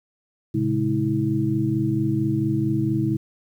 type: tone cluster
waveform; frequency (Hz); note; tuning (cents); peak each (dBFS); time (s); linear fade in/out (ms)
sine; 112.8 / 137.2 / 211.2 / 322.8; A2 / C#3 / G#3 / E4; +44 / -17 / +29 / -36; -27 / -24 / -27 / -23; 0.54-3.17; 10
effects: 9-bit